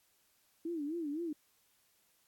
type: tone with vibrato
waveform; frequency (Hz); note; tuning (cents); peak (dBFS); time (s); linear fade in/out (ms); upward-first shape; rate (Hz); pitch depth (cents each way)
sine; 313.8; D#4; +15; -35; 0.65-1.33; 5; sine; 3.9; 170
effects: white hiss -72 dBFS RMS until 2.27 s + AAC 64 kbps